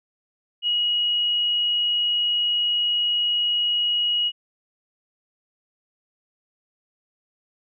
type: tone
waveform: sine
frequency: 2900 Hz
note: F#7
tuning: 35 cents flat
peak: -19 dBFS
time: 0.62-4.32 s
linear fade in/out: 50 ms
effects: none